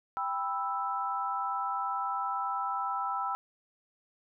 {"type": "chord", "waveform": "sine", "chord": "E minor", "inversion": "first", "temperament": "just", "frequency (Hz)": [791.1, 988.9, 1318.5], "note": ["G5", "B5", "E6"], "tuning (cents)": [16, 2, 0], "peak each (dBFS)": [-35, -35, -33], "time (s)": [0.17, 3.35], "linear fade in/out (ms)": 0, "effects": []}